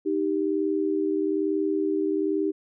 sine tone pair together, 310.9 / 392 Hz, D#4 / G4, -1 / 0 cents, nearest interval major third, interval 401 cents, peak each -25 dBFS, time 0.05-2.52 s, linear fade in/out 20 ms, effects none

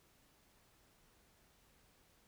silence, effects pink hiss -70 dBFS RMS until 2.27 s

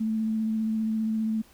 sine tone with vibrato, 220 Hz, A3, in tune, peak -24 dBFS, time 0-1.42 s, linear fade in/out 10 ms, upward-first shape square, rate 15 Hz, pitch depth 12 cents each way, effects pink hiss -57 dBFS RMS until 1.53 s

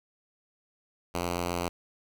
5% pulse tone, 87.31 Hz, F2, in tune, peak -18 dBFS, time 1.14-1.69 s, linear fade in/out 10 ms, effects none

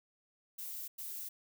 violet noise bursts at uneven times, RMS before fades -43 dBFS, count 2, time 0.58-0.88 / 0.98-1.29 s, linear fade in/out 10 ms, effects none

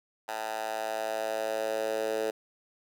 10% pulse tone with high-pass filter sweep, 110 Hz, A2, in tune, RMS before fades -32 dBFS, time 0.28-2.31 s, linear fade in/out 10 ms, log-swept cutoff 850 to 460 Hz, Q 3.2, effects none

